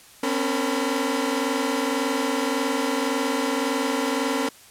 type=tone cluster; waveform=sawtooth; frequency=256.8 / 278.6 / 456.8 / 1002 Hz; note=C4 / C#4 / A#4 / B5; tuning=-32 / +9 / -35 / +25 cents; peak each=-24 / -22 / -24 / -28 dBFS; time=0.23-4.49 s; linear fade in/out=5 ms; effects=white hiss -49 dBFS RMS until 4.7 s + low-pass 12000 Hz 12 dB/octave